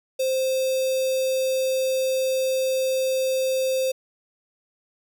square tone with notch filter, 523.3 Hz, C5, in tune, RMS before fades -23 dBFS, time 0.19-3.92 s, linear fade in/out 10 ms, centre 1600 Hz, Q 0.86, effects none

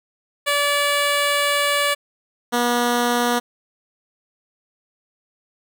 10% pulse tone pair in turn, 576 / 241.2 Hz, D5 / B3, -34 / -41 cents, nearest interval octave + minor third, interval 1507 cents, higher first, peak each -9 dBFS, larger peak neither, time 0.46-1.95 / 2.52-3.4 s, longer first, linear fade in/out 20 ms, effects none

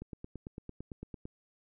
click train, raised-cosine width 3 ms, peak -29 dBFS, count 12, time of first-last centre 0.02-1.255 s, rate 8.91 Hz, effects none

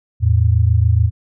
sine tone pair together, 83.41 / 110.5 Hz, E2 / A2, +21 / +8 cents, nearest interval perfect fourth, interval 487 cents, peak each -13 dBFS, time 0.2-1.11 s, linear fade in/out 50 ms, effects none

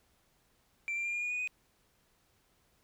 sine tone with pitch steps, 2349 / 2372 / 2396 / 2419 / 2443 / 2467 / 2492 Hz, D7 / D7 / D7 / D#7 / D#7 / D#7 / D#7, 0 / +17 / +34 / -49 / -32 / -15 / +2 cents, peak -30 dBFS, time 0.88-1.475 s, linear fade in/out 0 ms, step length 85 ms, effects tanh soft clip ceiling -31 dBFS + pink hiss -71 dBFS RMS until 2.83 s

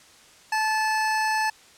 25% pulse tone, 870 Hz, A5, 20 cents flat, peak -18 dBFS, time 0.52-1.5 s, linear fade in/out 5 ms, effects white hiss -52 dBFS RMS until 1.77 s + low-pass 8000 Hz 12 dB/octave

